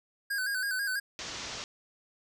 square tone with vibrato, 1568 Hz, G6, in tune, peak -30 dBFS, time 0.3-1 s, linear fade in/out 10 ms, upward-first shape square, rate 6.1 Hz, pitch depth 63 cents each way
white low-pass noise, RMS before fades -40 dBFS, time 1.19-1.64 s, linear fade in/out 0 ms, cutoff 6600 Hz, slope 48 dB/octave
effects none

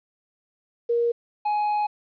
sine / triangle tone pair in turn, 471.2 / 837.4 Hz, A#4 / G#5, +19 / +14 cents, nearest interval minor seventh, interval 995 cents, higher second, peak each -19 dBFS, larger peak neither, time 0.89-1.12 / 1.45-1.87 s, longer second, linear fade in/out 10 ms, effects resampled to 11025 Hz + 10-bit

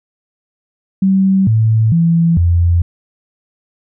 sine tone with pitch steps, 192 / 110.9 / 167.2 / 86 Hz, G3 / A2 / E3 / F2, -36 / +14 / +25 / -26 cents, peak -8 dBFS, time 1.02-2.82 s, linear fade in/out 5 ms, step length 450 ms, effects none

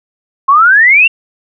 sine exponential sweep, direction up, 1059 to 2794 Hz, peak -3 dBFS, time 0.48-1.08 s, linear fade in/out 10 ms, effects none

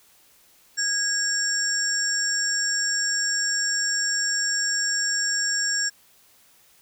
sine tone cluster, 1645 / 5500 / 7470 Hz, G#6 / F8 / A#8, -17 / -27 / +3 cents, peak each -26 dBFS, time 0.77-5.9 s, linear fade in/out 20 ms, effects white hiss -57 dBFS RMS until 6.81 s

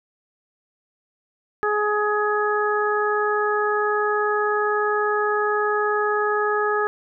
harmonic tone, 419.4 Hz, G#4, 17 cents sharp, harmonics 1 / 2 / 3 / 4, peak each -22 / -27 / -24 / -26 dBFS, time 1.63-6.87 s, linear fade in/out 0 ms, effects none

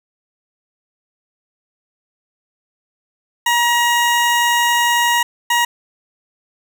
20% pulse tone bursts at uneven times, 951 Hz, A#5, 34 cents sharp, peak -8 dBFS, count 2, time 3.46-5.23 / 5.5-5.65 s, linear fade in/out 5 ms, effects none

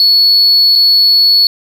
triangle tone with dropouts, 4401 Hz, C#8, 13 cents flat, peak -3 dBFS, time 0-1.47 s, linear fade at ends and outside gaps 1 ms, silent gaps 0.754-0.758 s, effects tanh soft clip ceiling 0 dBFS + 7-bit

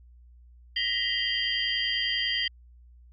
sine tone cluster, 1882 / 1992 / 2842 / 3156 / 4761 Hz, A#6 / B6 / F7 / G7 / D8, +16 / +14 / +30 / +11 / +23 cents, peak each -33 / -33 / -35 / -28 / -34 dBFS, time 0.76-2.48 s, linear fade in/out 5 ms, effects added 60 Hz sine -50 dBFS peak until 3.12 s

